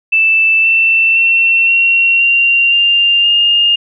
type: tone with pitch steps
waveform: sine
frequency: 2646 / 2675 / 2705 / 2735 / 2765 / 2795 / 2826 Hz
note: E7 / E7 / E7 / F7 / F7 / F7 / F7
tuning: +6 / +25 / +44 / -37 / -18 / +1 / +20 cents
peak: -7 dBFS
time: 0.12-3.76 s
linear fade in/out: 10 ms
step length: 520 ms
effects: none